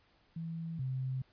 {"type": "tone pair in turn", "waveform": "sine", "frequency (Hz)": [164.7, 130.72], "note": ["E3", "C3"], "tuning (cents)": [-1, -1], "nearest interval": "major third", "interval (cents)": 400, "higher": "first", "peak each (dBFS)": [-37, -33], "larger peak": "second", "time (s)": [[0.36, 0.79], [0.79, 1.22]], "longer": "neither", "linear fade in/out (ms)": 5, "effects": ["pink hiss -69 dBFS RMS until 1.32 s", "resampled to 11025 Hz"]}